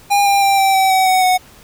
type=tone with pitch steps; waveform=square; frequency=809 / 798.3 / 787.8 / 777.4 / 767.1 / 757 / 747 / 737.2 Hz; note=G#5 / G5 / G5 / G5 / G5 / F#5 / F#5 / F#5; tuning=-46 / +31 / +8 / -15 / -38 / +39 / +16 / -7 cents; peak=-11 dBFS; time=0.1-1.38 s; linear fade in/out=20 ms; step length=160 ms; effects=pink hiss -44 dBFS RMS until 1.63 s